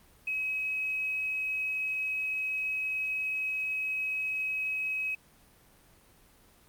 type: tone with quantisation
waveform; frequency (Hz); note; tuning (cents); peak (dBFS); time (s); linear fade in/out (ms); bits
sine; 2549; D#7; +41; -29; 0.27-5.15; 5; 9
effects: pink hiss -60 dBFS RMS until 6.68 s + Opus 32 kbps